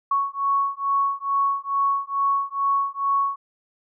sine beating tone pair, 1108.7 / 1111 Hz, C#6 / C#6, 0 / +4 cents, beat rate 2.3 Hz, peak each -23 dBFS, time 0.11-3.36 s, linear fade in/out 5 ms, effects none

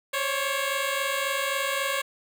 10% pulse tone pair together, 538.3 / 562 Hz, C5 / C#5, +49 / +24 cents, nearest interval minor second, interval 75 cents, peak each -20 dBFS, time 0.13-2.02 s, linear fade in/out 10 ms, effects none

